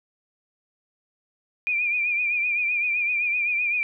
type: tone with vibrato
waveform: sine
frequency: 2416 Hz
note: D7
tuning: 48 cents sharp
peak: -21 dBFS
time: 1.67-3.83 s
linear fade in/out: 0 ms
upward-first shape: triangle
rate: 7.8 Hz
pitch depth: 69 cents each way
effects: none